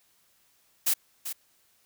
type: noise with echo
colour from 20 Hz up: blue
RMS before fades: -24 dBFS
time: 0.86-0.94 s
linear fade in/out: 10 ms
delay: 390 ms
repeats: 1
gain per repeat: -10 dB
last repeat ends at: 1.33 s
effects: white hiss -66 dBFS RMS until 1.85 s